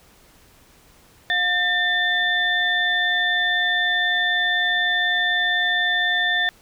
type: tone cluster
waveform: sine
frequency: 716 / 1798 / 3531 Hz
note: F5 / A6 / A7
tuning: +43 / +37 / +5 cents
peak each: -28 / -19 / -24 dBFS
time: 1.3-6.49 s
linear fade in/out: 0 ms
effects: pink hiss -53 dBFS RMS until 6.61 s